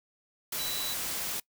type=tone in noise; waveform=sine; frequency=3951 Hz; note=B7; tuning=in tune; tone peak=-35 dBFS; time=0.59-0.94 s; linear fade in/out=5 ms; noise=white; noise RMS=-34 dBFS; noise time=0.52-1.4 s; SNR=-4 dB; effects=noise-tail reverb RT60 0.1 s tail -23 dB re dry